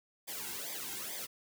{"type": "noise with flanger", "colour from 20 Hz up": "white", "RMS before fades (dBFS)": -41, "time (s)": [0.27, 1.27], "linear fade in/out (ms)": 20, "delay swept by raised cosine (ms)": [0.71, 1.71], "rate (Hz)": 2.3, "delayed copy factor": -0.9, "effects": []}